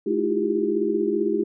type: tone cluster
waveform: sine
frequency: 213.9 / 316 / 338.4 / 354 / 399.1 Hz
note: A3 / D#4 / E4 / F4 / G4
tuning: -49 / +27 / +45 / +23 / +31 cents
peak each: -29 / -27 / -27 / -27 / -24 dBFS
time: 0.06-1.44 s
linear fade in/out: 10 ms
effects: none

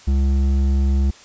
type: tone with hard clipping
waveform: sine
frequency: 68 Hz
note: C#2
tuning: 33 cents flat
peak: -16 dBFS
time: 0.07-1.11 s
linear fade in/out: 10 ms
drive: 8 dB
effects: white hiss -45 dBFS RMS until 1.24 s + resampled to 16000 Hz

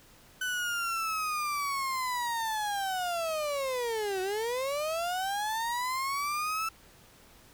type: linear two-way sweep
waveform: 35% pulse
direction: down then up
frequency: 1508 to 367.9 to 1328 Hz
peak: -28 dBFS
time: 0.41-6.69 s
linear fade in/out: 5 ms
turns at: 4.21 s
effects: pink hiss -57 dBFS RMS until 7.53 s

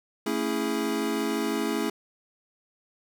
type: chord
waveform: square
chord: A major seventh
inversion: none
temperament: equal with one note detuned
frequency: 224.2 / 277.2 / 329.6 / 415.3 Hz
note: A3 / C#4 / E4 / G#4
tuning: +33 / 0 / 0 / 0 cents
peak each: -32 dBFS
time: 0.26-1.9 s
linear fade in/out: 5 ms
effects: none

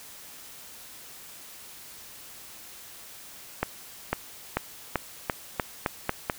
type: accelerating click train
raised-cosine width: 0.5 ms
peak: -9 dBFS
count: 9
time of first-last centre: 3.63-6.298 s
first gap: 500 ms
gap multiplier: 0.88
effects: white hiss -46 dBFS RMS until 6.38 s

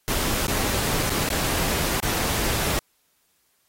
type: noise with dropouts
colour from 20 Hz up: pink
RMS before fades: -25 dBFS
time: 0.08-2.79 s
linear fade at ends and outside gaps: 0 ms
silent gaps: 0.466-0.481 / 1.095-1.102 / 1.289-1.302 / 2.001-2.028 s
effects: white hiss -67 dBFS RMS until 3.68 s + AAC 48 kbps

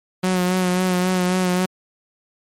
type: tone with vibrato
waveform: sawtooth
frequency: 182.6 Hz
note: F#3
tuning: 23 cents flat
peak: -13 dBFS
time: 0.23-1.66 s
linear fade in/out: 10 ms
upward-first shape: sine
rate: 3.7 Hz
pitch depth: 29 cents each way
effects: MP3 64 kbps

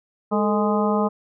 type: harmonic tone with a mistuned harmonic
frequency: 207.7 Hz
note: G#3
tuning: in tune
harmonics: 1 / 2 / 3 / 4 / 5 / 6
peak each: -21 / -24 / -26 / -27 / -28 / -29 dBFS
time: 0.31-1.09 s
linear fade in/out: 20 ms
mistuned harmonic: 2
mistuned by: +95 cents
effects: none

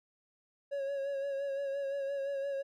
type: tone with vibrato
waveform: triangle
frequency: 554 Hz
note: C#5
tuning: 1 cent flat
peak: -31 dBFS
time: 0.71-2.63 s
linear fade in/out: 20 ms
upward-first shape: sine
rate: 5.8 Hz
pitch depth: 34 cents each way
effects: none

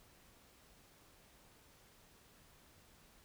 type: silence
effects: pink hiss -65 dBFS RMS until 3.24 s

